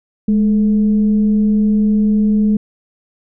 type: tone with frequency modulation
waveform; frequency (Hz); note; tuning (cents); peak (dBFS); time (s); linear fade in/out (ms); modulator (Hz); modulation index
sine; 210.1; G#3; +20; -10; 0.28-2.57; 5; 232; 0.24
effects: none